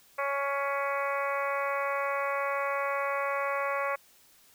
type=harmonic tone with a mistuned harmonic; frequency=278.9 Hz; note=C#4; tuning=11 cents sharp; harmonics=2 / 3 / 4 / 5 / 6 / 7 / 8 / 9; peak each=-32 / -39 / -32 / -38 / -41 / -39 / -39 / -45 dBFS; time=0.18-3.96 s; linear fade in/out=10 ms; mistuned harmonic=7; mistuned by=+19 cents; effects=white hiss -60 dBFS RMS until 4.54 s